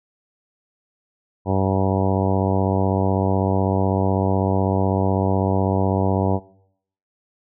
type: harmonic tone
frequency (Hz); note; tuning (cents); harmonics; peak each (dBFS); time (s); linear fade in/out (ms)
96; G2; -36; 1 / 2 / 3 / 4 / 5 / 6 / 7 / 8 / 9 / 10; -21 / -24 / -26 / -27 / -28 / -29 / -29 / -30 / -31 / -31; 1.45-6.4; 50
effects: noise-tail reverb RT60 0.7 s tail -21 dB re dry